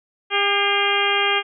harmonic tone with a mistuned harmonic, 402.1 Hz, G4, 44 cents sharp, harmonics 1 / 2 / 3 / 4 / 5 / 6 / 7 / 8, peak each -25 / -25 / -25 / -25 / -25 / -25 / -25 / -25 dBFS, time 0.3-1.43 s, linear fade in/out 50 ms, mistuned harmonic 5, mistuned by +61 cents, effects none

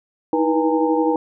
sine tone cluster, 314.2 / 326.1 / 484.1 / 819 / 912 Hz, D#4 / E4 / B4 / G#5 / A#5, +17 / -19 / -35 / -24 / -38 cents, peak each -19 / -25 / -20 / -24 / -25 dBFS, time 0.33-1.16 s, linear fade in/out 2 ms, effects none

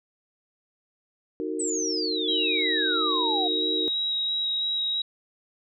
sine chord, D# minor, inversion none, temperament equal with one note detuned, 311.1 / 370 / 456.8 Hz, D#4 / F#4 / A#4, 0 / 0 / -35 cents, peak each -31 / -32 / -32 dBFS, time 1.4-3.88 s, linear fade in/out 0 ms
sine exponential sweep, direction down, 8240 to 698.5 Hz, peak -27 dBFS, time 1.59-3.48 s, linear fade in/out 10 ms
sine tone with vibrato, 3830 Hz, A#7, 46 cents sharp, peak -24 dBFS, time 2.28-5.02 s, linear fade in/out 5 ms, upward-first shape square, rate 3 Hz, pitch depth 8 cents each way
effects none

